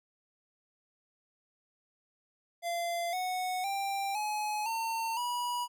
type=tone with pitch steps; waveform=square; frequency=687 / 736.3 / 789.2 / 845.8 / 906.5 / 971.6 Hz; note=F5 / F#5 / G5 / G#5 / A#5 / B5; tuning=-29 / -9 / +11 / +31 / -49 / -29 cents; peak=-32 dBFS; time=2.62-5.68 s; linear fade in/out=50 ms; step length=510 ms; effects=none